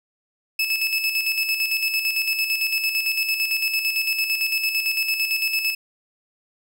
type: tone with tremolo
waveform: 30% pulse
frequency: 2607 Hz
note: E7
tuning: 20 cents flat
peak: -16 dBFS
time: 0.59-5.75 s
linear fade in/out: 5 ms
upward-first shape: square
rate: 8.9 Hz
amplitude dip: 50%
effects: none